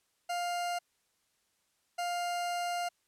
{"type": "tone pair in turn", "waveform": "40% pulse", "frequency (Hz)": [702, 702], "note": ["F5", "F5"], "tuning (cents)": [9, 9], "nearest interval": "unison", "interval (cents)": 0, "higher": "neither", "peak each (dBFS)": [-31, -31], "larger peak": "neither", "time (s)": [[0.29, 0.79], [1.98, 2.89]], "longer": "second", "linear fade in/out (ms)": 10, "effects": ["white hiss -75 dBFS RMS until 3.07 s", "low-pass 11000 Hz 12 dB/octave"]}